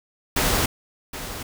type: noise with echo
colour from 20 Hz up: pink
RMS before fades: -21 dBFS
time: 0.36-0.66 s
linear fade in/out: 5 ms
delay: 770 ms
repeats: 1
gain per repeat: -12 dB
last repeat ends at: 1.43 s
effects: none